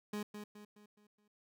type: tone with echo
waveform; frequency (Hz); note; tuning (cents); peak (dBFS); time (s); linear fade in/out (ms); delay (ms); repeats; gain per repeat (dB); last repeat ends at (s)
30% pulse; 208.5; G#3; +7; -35; 0.13-0.23; 5; 210; 5; -7; 1.28
effects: none